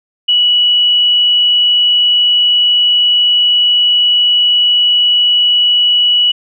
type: tone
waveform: sine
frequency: 2938 Hz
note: F#7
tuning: 13 cents flat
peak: -7 dBFS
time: 0.28-6.32 s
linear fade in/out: 10 ms
effects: none